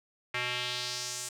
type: tone with band-pass filter sweep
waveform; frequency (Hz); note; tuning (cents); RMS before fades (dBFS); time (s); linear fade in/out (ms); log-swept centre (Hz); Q
square; 123.47; B2; 0; -35; 0.34-1.29; 5; 2200 to 8100; 2.1
effects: none